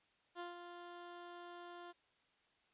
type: tone with ADSR envelope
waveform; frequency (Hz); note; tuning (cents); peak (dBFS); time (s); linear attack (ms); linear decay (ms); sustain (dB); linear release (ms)
15% pulse; 349.2; F4; 0; -37; 0.35-1.93; 48; 150; -7; 27
effects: white hiss -75 dBFS RMS until 2.73 s + resampled to 8000 Hz